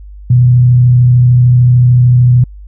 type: tone with frequency modulation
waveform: sine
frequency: 123.47 Hz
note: B2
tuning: in tune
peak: -3 dBFS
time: 0.3-2.44 s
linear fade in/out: 5 ms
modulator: 33.4 Hz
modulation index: 0.23
effects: added 50 Hz sine -28 dBFS peak until 2.67 s